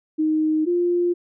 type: tone pair in turn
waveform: sine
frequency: 311.3 / 350.5 Hz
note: D#4 / F4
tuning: +1 / +6 cents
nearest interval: major second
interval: 205 cents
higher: second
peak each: -17 dBFS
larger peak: neither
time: 0.18-0.66 / 0.66-1.14 s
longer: neither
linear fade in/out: 20 ms
effects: none